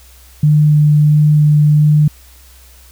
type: tone with vibrato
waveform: sine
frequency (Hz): 150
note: D3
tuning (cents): +37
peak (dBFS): -6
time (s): 0.43-2.08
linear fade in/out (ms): 5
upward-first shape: sine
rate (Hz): 1.5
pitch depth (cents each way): 8
effects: added 63 Hz sine -41 dBFS peak until 2.91 s + white hiss -45 dBFS RMS until 2.91 s